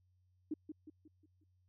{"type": "tone with echo", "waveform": "sine", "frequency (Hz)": 307.6, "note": "D#4", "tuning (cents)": -20, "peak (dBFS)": -35, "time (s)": [0.51, 0.54], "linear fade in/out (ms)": 5, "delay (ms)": 180, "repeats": 5, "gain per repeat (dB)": -7, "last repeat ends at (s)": 1.44, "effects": ["added 91 Hz sine -70 dBFS peak until 1.68 s"]}